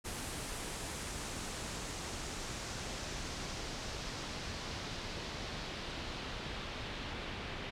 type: noise with low-pass filter sweep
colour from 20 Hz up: pink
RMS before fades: -42 dBFS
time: 0.04-7.71 s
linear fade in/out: 20 ms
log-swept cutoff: 10000 to 3200 Hz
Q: 1.4
effects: none